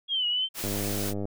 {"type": "linear two-way sweep", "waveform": "sine", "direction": "down then up", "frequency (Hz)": [3323, 2876, 3127], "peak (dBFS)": -24, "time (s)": [0.08, 0.49], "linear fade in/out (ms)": 50, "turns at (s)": 0.27}
{"type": "noise", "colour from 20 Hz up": "white", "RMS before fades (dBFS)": -34, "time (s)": [0.54, 1.14], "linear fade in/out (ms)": 50}
{"type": "click train", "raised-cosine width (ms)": 2, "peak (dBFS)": -20, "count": 63, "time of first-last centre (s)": [0.64, 1.254], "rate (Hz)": 101}
{"effects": []}